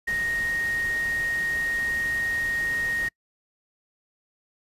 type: tone in noise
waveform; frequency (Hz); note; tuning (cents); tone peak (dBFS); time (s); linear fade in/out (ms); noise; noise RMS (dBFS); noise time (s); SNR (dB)
sine; 1864.7; A#6; 0; -24; 0.07-3.09; 10; pink; -39; 0.07-3.09; +12
effects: noise-tail reverb RT60 0.1 s tail -26 dB re dry + resampled to 32000 Hz